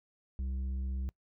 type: tone with tanh clipping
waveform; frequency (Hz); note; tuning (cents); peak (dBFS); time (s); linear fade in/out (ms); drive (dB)
sine; 65.41; C2; 0; -34; 0.39-1.09; 0; 7
effects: noise-tail reverb RT60 0.1 s tail -24 dB re dry